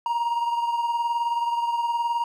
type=beating tone pair; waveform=triangle; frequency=939 / 958 Hz; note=A#5 / A#5; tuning=+12 / +47 cents; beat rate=19 Hz; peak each=-21 / -29 dBFS; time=0.06-2.24 s; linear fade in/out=2 ms; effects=none